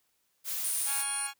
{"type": "noise", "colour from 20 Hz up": "blue", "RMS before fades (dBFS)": -34, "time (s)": [0.44, 1.05], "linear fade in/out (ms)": 50}
{"type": "tone", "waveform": "sine", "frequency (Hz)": 9397, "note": "D9", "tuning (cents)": 0, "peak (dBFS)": -31, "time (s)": [0.64, 1.27], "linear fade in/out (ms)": 5}
{"type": "chord", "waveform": "15% pulse", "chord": "Db major", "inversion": "second", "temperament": "equal", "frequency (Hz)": [830.6, 1108.7, 1396.9], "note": ["Ab5", "Db6", "F6"], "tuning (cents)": [0, 0, 0], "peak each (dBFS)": [-33, -36, -36], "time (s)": [0.85, 1.34], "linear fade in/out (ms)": 50}
{"effects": ["white hiss -74 dBFS RMS until 1.39 s"]}